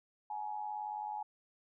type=tone with amplitude modulation; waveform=sine; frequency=844 Hz; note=G#5; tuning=28 cents sharp; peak=-34 dBFS; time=0.3-1.23 s; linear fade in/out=5 ms; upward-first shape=sine; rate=98.9 Hz; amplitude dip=70%; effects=none